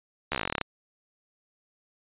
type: slowing click train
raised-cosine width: 0.3 ms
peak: -11 dBFS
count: 15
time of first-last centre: 0.32-0.613 s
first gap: 13 ms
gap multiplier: 1.07
effects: resampled to 8000 Hz